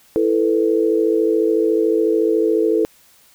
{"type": "chord", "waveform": "sine", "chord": "E suspended fourth", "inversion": "none", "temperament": "equal", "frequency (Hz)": [329.6, 440, 493.9], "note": ["E4", "A4", "B4"], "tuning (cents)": [0, 0, 0], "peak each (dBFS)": [-18, -16, -22], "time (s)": [0.16, 2.85], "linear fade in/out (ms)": 0, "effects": ["white hiss -52 dBFS RMS until 3.34 s"]}